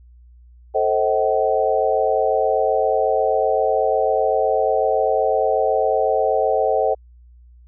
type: chord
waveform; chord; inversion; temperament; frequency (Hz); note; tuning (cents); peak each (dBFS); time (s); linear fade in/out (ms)
sine; A diminished seventh; none; just; 440 / 528 / 633.6 / 760.3; A4 / C5 / Eb5 / Gb5; 0 / +16 / +31 / +47; -21; 0.74-6.95; 20
effects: added 60 Hz sine -44 dBFS peak until 7.67 s